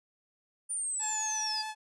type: linear sweep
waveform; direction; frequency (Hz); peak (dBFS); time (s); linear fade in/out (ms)
sine; down; 9340 to 4699; -31; 0.69-1.63; 20
type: tone with vibrato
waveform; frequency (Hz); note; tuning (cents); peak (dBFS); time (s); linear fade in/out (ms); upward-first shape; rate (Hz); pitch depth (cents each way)
sawtooth; 865; A5; -30; -32; 0.99-1.75; 50; sine; 9.2; 10
effects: resampled to 24000 Hz